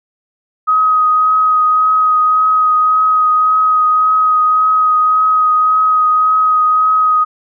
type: tone with vibrato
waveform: sine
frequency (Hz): 1259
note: D#6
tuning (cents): +20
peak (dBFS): -8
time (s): 0.67-7.25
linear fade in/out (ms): 20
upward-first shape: triangle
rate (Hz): 1.8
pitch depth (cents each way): 16
effects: none